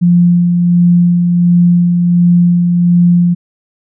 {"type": "tone with tremolo", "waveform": "sine", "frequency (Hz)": 174.61, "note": "F3", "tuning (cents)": 0, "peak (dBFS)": -4, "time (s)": [0.01, 3.35], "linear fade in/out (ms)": 20, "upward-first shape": "sine", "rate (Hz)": 1.4, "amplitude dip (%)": 35, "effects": []}